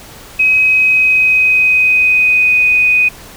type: tone with pitch glide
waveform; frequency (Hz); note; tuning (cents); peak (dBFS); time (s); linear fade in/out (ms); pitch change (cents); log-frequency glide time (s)
sine; 2536 to 2492; D#7 to D#7; +32 to +2; -7; 0.39-3.09; 10; -30; 0.6-2.63
effects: pink hiss -35 dBFS RMS until 3.36 s